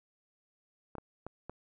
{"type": "clicks", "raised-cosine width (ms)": 1, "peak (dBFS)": -27, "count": 4, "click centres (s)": [0.953, 0.983, 1.266, 1.496], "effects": []}